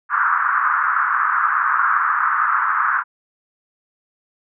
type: band-pass noise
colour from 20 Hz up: white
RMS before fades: -18 dBFS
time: 0.09-3.04 s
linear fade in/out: 50 ms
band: 1100 to 1500 Hz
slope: 48 dB/octave
effects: none